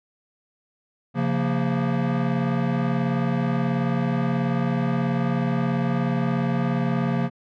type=chord; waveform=square; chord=Bb minor; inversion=first; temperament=equal with one note detuned; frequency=136.13 / 174.61 / 233.1 Hz; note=Db3 / F3 / Bb3; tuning=-31 / 0 / 0 cents; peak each=-26 dBFS; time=1.14-7.3 s; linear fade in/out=50 ms; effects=low-pass 2000 Hz 12 dB/octave